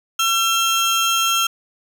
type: tone pair together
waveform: 30% pulse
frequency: 1349 / 3212 Hz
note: E6 / G7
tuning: +40 / +41 cents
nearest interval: octave + minor third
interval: 1501 cents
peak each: -16 dBFS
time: 0.19-1.47 s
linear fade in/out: 5 ms
effects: 8-bit